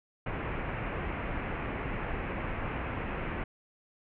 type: low-pass noise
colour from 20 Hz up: pink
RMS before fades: -35 dBFS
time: 0.26-3.44 s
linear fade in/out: 5 ms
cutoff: 2600 Hz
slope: 48 dB/octave
effects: none